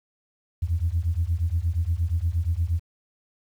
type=beating tone pair; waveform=sine; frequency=80 / 88.5 Hz; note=D#2 / F2; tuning=+49 / +23 cents; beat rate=8.5 Hz; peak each=-24 dBFS; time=0.62-2.8 s; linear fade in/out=10 ms; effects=tanh soft clip ceiling -14 dBFS + 9-bit